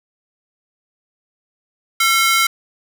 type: ring-modulated tone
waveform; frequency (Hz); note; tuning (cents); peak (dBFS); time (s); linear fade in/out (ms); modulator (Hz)
sawtooth; 1760; A6; 0; -6; 2-2.47; 5; 403
effects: none